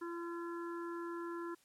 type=harmonic tone; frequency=341 Hz; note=F4; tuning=41 cents flat; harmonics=1 / 3 / 4 / 5; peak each=-41 / -48 / -50 / -54 dBFS; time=0.01-1.55 s; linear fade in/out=10 ms; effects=white hiss -70 dBFS RMS until 1.64 s + low-pass 12000 Hz 12 dB/octave